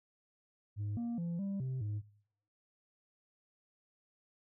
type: tone with pitch steps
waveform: sine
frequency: 103.5 / 235.5 / 170.5 / 197.4 / 130.3 / 104.7 Hz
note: G#2 / A#3 / F3 / G3 / C3 / G#2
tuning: -5 / +18 / -41 / +12 / -7 / +15 cents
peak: -32 dBFS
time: 0.76-2.02 s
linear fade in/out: 50 ms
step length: 210 ms
effects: noise-tail reverb RT60 0.7 s tail -25 dB re dry + tanh soft clip ceiling -34 dBFS